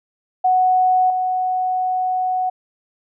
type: tone with level steps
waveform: sine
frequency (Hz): 740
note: F#5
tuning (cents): 0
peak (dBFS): -12 / -17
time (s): 0.44-2.5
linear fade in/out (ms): 10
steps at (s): 1.1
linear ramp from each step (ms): 2
effects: none